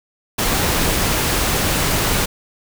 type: noise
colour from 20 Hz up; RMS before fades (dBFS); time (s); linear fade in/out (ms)
pink; -18; 0.38-2.26; 10
effects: none